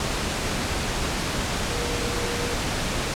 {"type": "tone in noise", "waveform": "sine", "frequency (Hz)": 477.4, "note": "A#4", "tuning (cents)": 41, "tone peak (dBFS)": -32, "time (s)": [1.71, 2.54], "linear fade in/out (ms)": 2, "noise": "pink", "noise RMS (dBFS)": -26, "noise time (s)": [0, 3.14], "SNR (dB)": -9, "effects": ["low-pass 8000 Hz 12 dB/octave"]}